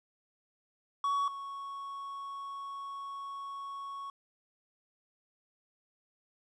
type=tone pair in turn; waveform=triangle; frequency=1123 / 1108.8 Hz; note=C#6 / C#6; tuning=+22 / 0 cents; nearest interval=unison; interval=22 cents; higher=first; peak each=-26 / -37 dBFS; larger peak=first; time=1.04-1.28 / 1.28-4.1 s; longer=second; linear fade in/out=2 ms; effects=resampled to 22050 Hz + 11-bit